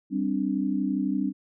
sine chord, G suspended fourth, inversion none, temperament equal, 196 / 261.6 / 293.7 Hz, G3 / C4 / D4, 0 / 0 / 0 cents, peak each -28 dBFS, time 0.1-1.33 s, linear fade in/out 50 ms, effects none

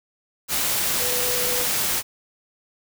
sine tone in noise, 494.1 Hz, B4, 1 cent sharp, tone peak -29 dBFS, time 0.98-1.68 s, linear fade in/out 50 ms, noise white, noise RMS -23 dBFS, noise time 0.48-2.03 s, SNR -9 dB, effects none

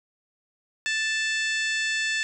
harmonic tone, 880 Hz, A5, in tune, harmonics 2 / 3 / 4 / 5 / 6 / 7 / 8 / 9, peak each -26 / -30 / -33 / -37 / -39 / -43 / -39 / -41 dBFS, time 0.86-2.23 s, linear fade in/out 0 ms, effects none

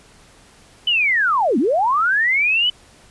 sine linear two-way sweep, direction down then up, 3034 to 209.8 to 3027 Hz, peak -14 dBFS, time 0.87-2.7 s, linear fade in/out 5 ms, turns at 1.58 s, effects pink hiss -49 dBFS RMS until 3.1 s + resampled to 24000 Hz

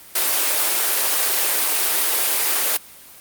white high-pass noise, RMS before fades -19 dBFS, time 0.15-2.77 s, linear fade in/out 5 ms, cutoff 340 Hz, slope 24 dB/octave, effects white hiss -43 dBFS RMS until 3.2 s + Opus 32 kbps

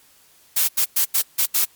blue noise bursts at uneven times, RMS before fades -18 dBFS, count 6, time 0.56-0.68 / 0.77-0.85 / 0.96-1.05 / 1.14-1.22 / 1.38-1.46 / 1.54-1.65 s, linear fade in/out 10 ms, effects white hiss -54 dBFS RMS until 1.75 s + MP3 96 kbps

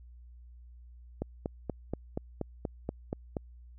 click train, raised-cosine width 2 ms, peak -19 dBFS, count 10, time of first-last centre 1.22-3.368 s, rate 4.19 Hz, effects added 60 Hz sine -49 dBFS peak until 3.78 s

